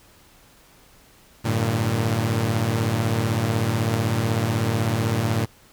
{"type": "tone cluster", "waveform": "sawtooth", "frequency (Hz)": [98.2, 114.2, 151.4], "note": ["G2", "A#2", "D#3"], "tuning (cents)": [4, -35, -47], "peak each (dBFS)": [-22, -18, -26], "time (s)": [1.44, 5.46], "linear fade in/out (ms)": 20, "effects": ["pink hiss -53 dBFS RMS until 5.72 s"]}